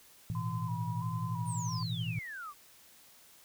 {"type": "chord", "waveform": "sine", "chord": "A suspended second", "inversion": "none", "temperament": "equal with one note detuned", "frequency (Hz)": [110, 121.7, 164.81], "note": ["A2", "B2", "E3"], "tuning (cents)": [0, -25, 0], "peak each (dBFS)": -37, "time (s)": [0.3, 2.19], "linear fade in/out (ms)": 0}
{"type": "tone with vibrato", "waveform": "sine", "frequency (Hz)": 997, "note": "B5", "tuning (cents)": 16, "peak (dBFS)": -40, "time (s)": [0.35, 1.83], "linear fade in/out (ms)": 2, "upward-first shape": "square", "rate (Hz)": 1.5, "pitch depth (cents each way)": 48}
{"type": "exponential sweep", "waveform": "sine", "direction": "down", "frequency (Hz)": [9397, 1108.7], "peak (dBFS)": -40, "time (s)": [1.45, 2.54], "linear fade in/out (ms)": 50}
{"effects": ["tanh soft clip ceiling -20 dBFS", "white hiss -59 dBFS RMS until 3.44 s"]}